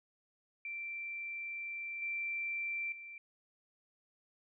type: tone with level steps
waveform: sine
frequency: 2349 Hz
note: D7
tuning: in tune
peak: -39 / -35 / -46 dBFS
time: 0.65-3.18 s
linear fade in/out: 2 ms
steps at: 2.02 / 2.92 s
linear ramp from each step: 2 ms
effects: none